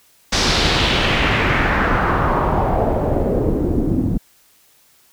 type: noise with low-pass filter sweep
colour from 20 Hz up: pink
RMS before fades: -17 dBFS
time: 0.32-4.18 s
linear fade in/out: 10 ms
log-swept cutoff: 5500 to 240 Hz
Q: 2.2
effects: white hiss -54 dBFS RMS until 5.12 s